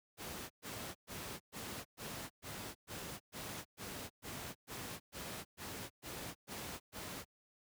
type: noise bursts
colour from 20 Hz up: pink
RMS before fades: -45 dBFS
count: 16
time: 0.17-7.25 s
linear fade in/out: 50 ms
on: 330 ms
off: 120 ms
effects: high-pass 80 Hz 12 dB/octave